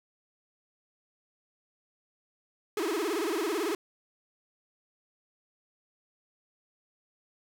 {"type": "tone with vibrato", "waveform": "45% pulse", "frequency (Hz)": 368.9, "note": "F#4", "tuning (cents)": -5, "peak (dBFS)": -28, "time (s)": [2.77, 3.75], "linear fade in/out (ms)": 2, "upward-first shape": "sine", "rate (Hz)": 18, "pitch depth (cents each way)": 290, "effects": ["10-bit"]}